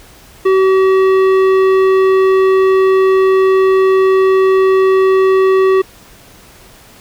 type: tone with tanh clipping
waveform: triangle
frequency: 380.6 Hz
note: F#4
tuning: 49 cents sharp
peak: -9 dBFS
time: 0.45-5.82 s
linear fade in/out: 10 ms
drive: 17 dB
effects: pink hiss -41 dBFS RMS until 7 s